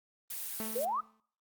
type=noise; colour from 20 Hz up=blue; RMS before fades=-39 dBFS; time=0.3-0.85 s; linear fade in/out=5 ms
type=tone with exponential decay; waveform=sawtooth; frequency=220 Hz; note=A3; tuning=in tune; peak=-31 dBFS; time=0.6-1.2 s; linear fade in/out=0 ms; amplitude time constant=130 ms
type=exponential sweep; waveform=sine; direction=up; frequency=448.3 to 1323 Hz; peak=-30 dBFS; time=0.75-1.01 s; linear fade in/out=10 ms
effects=noise-tail reverb RT60 0.5 s tail -22 dB re dry + Opus 24 kbps